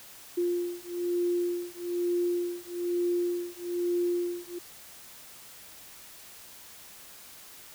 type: beating tone pair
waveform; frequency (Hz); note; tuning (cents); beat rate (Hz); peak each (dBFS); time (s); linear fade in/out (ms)
sine; 350 / 351.1; F4 / F4; +4 / +9; 1.1; -30 / -30; 0.37-4.59; 10
effects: white hiss -49 dBFS RMS until 7.74 s